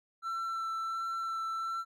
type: tone with vibrato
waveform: triangle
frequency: 1339 Hz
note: E6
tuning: 27 cents sharp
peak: -31 dBFS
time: 0.22-1.85 s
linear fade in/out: 50 ms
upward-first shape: sine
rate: 1.4 Hz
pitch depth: 10 cents each way
effects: none